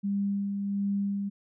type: tone with tremolo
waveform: sine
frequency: 200 Hz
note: G3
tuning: 35 cents sharp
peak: -25 dBFS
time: 0.03-1.3 s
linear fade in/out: 20 ms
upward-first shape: sine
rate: 1.4 Hz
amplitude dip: 35%
effects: none